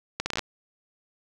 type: accelerating click train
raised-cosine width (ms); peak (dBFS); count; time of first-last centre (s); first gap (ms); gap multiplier
0.2; -10; 8; 0.2-0.393; 60; 0.72
effects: none